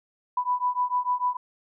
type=beating tone pair; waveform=sine; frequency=987.8 / 994.5 Hz; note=B5 / B5; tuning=0 / +12 cents; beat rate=6.7 Hz; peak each=-26 dBFS; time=0.37-1.37 s; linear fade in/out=5 ms; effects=none